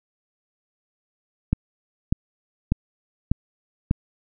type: click train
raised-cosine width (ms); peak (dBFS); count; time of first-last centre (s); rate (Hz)
5; -6; 5; 1.53-3.911; 1.68
effects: none